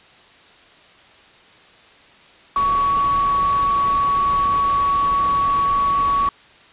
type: tone in noise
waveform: sine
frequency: 1124 Hz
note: C#6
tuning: 24 cents sharp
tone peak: -15 dBFS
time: 2.56-6.29 s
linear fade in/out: 2 ms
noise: pink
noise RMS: -31 dBFS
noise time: 2.56-6.29 s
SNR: +13 dB
effects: white hiss -48 dBFS RMS until 6.72 s + resampled to 8000 Hz